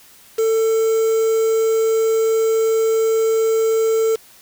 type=tone with quantisation; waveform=triangle; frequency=446.2 Hz; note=A4; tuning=24 cents sharp; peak=-12 dBFS; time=0.38-4.16 s; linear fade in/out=10 ms; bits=5; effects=white hiss -47 dBFS RMS until 4.41 s